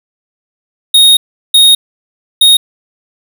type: tone bursts at uneven times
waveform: square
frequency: 3729 Hz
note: A#7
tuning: in tune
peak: -3 dBFS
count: 3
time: 0.94-1.17 / 1.54-1.75 / 2.41-2.57 s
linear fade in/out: 5 ms
effects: none